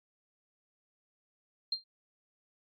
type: tone with exponential decay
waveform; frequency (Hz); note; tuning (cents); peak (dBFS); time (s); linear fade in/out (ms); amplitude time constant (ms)
sine; 4186; C8; 0; -26; 1.72-1.84; 5; 24
effects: AAC 64 kbps